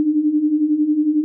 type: beating tone pair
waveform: sine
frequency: 293.7 / 304.7 Hz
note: D4 / D#4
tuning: 0 / -36 cents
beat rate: 11 Hz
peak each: -21 / -15 dBFS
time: 0-1.24 s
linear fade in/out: 0 ms
effects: none